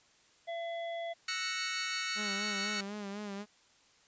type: harmonic tone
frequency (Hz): 675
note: E5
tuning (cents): +41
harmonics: 1 / 3 / 5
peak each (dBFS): -36 / -46 / -50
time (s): 0.47-1.14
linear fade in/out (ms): 20
type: chord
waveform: 20% pulse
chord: F# dominant seventh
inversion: third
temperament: equal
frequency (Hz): 1318.5 / 1480 / 1864.7 / 2217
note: E6 / F#6 / A#6 / C#7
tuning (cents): 0 / 0 / 0 / 0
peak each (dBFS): -36 / -35 / -35 / -32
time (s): 1.28-2.81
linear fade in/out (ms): 5
type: tone with vibrato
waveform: sawtooth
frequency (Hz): 203.7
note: G#3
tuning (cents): -33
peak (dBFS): -35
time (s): 2.15-3.46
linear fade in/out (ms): 50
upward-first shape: sine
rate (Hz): 4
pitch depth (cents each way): 59
effects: white hiss -65 dBFS RMS until 4.07 s + resampled to 16000 Hz